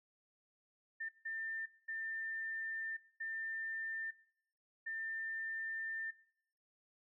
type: tone bursts at uneven times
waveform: sine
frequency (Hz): 1795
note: A6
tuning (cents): +34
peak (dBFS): -39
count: 5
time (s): 1-1.09 / 1.25-1.66 / 1.88-2.97 / 3.2-4.11 / 4.86-6.11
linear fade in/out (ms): 10
effects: noise-tail reverb RT60 0.7 s tail -21 dB re dry